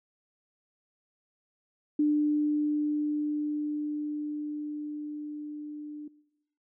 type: tone with level ramp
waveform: sine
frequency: 298.2 Hz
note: D4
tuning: 27 cents sharp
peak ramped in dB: -21 to -37 dBFS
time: 1.99-6.08 s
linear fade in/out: 5 ms
effects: noise-tail reverb RT60 1.0 s tail -23 dB re dry